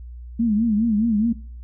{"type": "tone with vibrato", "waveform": "sine", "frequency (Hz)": 220, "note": "A3", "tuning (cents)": 0, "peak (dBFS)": -16, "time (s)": [0.39, 1.33], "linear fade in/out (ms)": 10, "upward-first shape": "sine", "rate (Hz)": 4.8, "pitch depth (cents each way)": 120, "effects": ["noise-tail reverb RT60 0.5 s tail -20 dB re dry", "added 60 Hz sine -34 dBFS peak until 1.63 s"]}